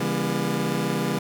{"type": "chord", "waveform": "25% pulse", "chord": "C# diminished seventh", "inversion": "none", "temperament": "just", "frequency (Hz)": [138.59, 166.31, 199.57, 239.5], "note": ["C#3", "E3", "G3", "Bb3"], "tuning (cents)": [0, 16, 31, 47], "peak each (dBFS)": [-26, -25, -24, -26], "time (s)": [0, 1.19], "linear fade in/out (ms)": 5, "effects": []}